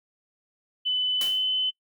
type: tone with pitch glide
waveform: sine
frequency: 3007 to 3033 Hz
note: F#7 to F#7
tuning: +27 to +42 cents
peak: -22 dBFS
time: 0.85-1.71 s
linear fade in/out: 20 ms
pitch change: +15 cents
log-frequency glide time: 1.2-1.29 s
type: noise with exponential decay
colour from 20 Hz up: white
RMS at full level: -31 dBFS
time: 1.21-1.49 s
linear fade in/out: 2 ms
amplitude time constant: 60 ms
effects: noise-tail reverb RT60 0.1 s tail -22 dB re dry + Opus 48 kbps